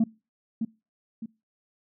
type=tone with echo; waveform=sine; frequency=225.1 Hz; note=A3; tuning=40 cents sharp; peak=-16 dBFS; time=0-0.04 s; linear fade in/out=5 ms; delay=610 ms; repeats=2; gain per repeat=-8 dB; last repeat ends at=1.26 s; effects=noise-tail reverb RT60 0.3 s tail -24 dB re dry + tanh soft clip ceiling -17 dBFS